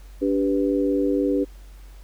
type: chord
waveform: sine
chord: G major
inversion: second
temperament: equal with one note detuned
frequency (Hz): 288 / 392 / 493.9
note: D4 / G4 / B4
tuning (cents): -34 / 0 / 0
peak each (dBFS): -21 / -24 / -25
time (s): 0.21-1.45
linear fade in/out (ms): 20
effects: added 47 Hz sine -40 dBFS peak until 2.03 s + pink hiss -55 dBFS RMS until 2.03 s